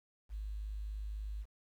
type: tone with quantisation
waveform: sine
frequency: 51.91 Hz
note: G#1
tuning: in tune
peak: -38 dBFS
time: 0.29-1.46 s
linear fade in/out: 50 ms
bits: 11
effects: none